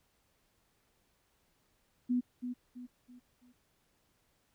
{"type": "tone with echo", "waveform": "sine", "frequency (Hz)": 247, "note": "B3", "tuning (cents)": 0, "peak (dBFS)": -27, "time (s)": [2.09, 2.21], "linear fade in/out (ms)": 20, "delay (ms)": 330, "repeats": 4, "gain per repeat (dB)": -8, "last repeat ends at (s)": 3.53, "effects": ["pink hiss -74 dBFS RMS until 4.54 s"]}